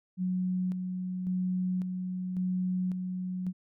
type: tone with tremolo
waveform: sine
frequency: 183.4 Hz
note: F#3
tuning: 15 cents flat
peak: -27 dBFS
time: 0.17-3.53 s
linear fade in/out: 50 ms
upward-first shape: square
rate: 0.91 Hz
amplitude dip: 40%
effects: none